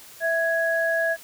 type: tone pair together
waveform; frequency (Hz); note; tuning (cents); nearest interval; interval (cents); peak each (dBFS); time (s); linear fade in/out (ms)
sine; 659.3 / 1664.4; E5 / G#6; 0 / +3; octave + major third; 1603; -23; 0.2-1.17; 50
effects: white hiss -46 dBFS RMS until 1.23 s